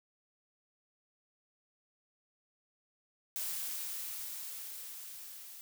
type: noise with level ramp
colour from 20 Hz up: blue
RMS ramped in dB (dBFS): -37 to -50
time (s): 3.36-5.61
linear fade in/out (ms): 0
effects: none